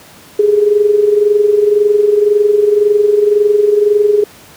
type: tone with amplitude modulation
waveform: sine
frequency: 415.3 Hz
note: G#4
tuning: in tune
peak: -4 dBFS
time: 0.39-4.24 s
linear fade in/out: 5 ms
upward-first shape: sine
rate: 21.9 Hz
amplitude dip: 65%
effects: pink hiss -39 dBFS RMS until 4.56 s + high-pass 100 Hz 12 dB/octave